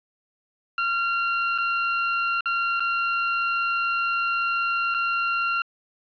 30% pulse tone with dropouts, 1379 Hz, F6, 22 cents flat, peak -19 dBFS, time 0.78-5.62 s, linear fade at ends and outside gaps 2 ms, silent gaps 1.579-1.584 / 2.408-2.457 / 2.797-2.804 / 4.942-4.946 s, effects resampled to 11025 Hz + 8-bit

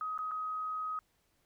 sine tone with dropouts, 1261 Hz, D#6, 23 cents sharp, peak -34 dBFS, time 0.01-0.99 s, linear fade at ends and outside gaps 1 ms, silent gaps 0.178-0.189 / 0.311-0.316 s, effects pink hiss -74 dBFS RMS until 1.45 s

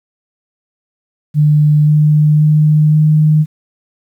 sine tone with pitch steps, 150 / 151.22 / 152.45 / 153.68 Hz, D3 / D#3 / D#3 / D#3, +37 / -49 / -35 / -21 cents, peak -6 dBFS, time 1.34-3.46 s, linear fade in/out 50 ms, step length 530 ms, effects 8-bit

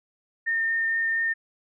sine tone with vibrato, 1819 Hz, A#6, 43 cents flat, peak -22 dBFS, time 0.46-1.34 s, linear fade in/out 20 ms, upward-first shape triangle, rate 4.3 Hz, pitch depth 9 cents each way, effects none

